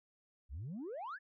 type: exponential sweep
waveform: sine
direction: up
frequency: 57.1 to 1800 Hz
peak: -39 dBFS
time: 0.49-1.19 s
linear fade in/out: 50 ms
effects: tanh soft clip ceiling -39 dBFS